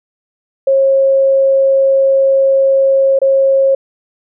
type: tone with dropouts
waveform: sine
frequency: 541 Hz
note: C#5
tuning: 42 cents flat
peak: -7 dBFS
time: 0.67-3.75 s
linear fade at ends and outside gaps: 5 ms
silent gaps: 3.19-3.216 s
effects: none